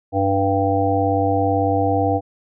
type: harmonic tone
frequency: 98 Hz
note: G2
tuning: in tune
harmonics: 1 / 3 / 5 / 7 / 8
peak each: -22 / -22 / -22 / -22 / -22 dBFS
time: 0.12-2.21 s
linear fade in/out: 50 ms
effects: none